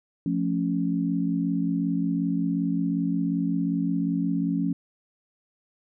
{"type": "chord", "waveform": "sine", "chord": "F augmented", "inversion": "none", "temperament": "equal", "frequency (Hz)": [174.61, 220, 277.2], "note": ["F3", "A3", "C#4"], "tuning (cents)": [0, 0, 0], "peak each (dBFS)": [-26, -30, -26], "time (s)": [0.26, 4.73], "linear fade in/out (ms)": 2, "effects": []}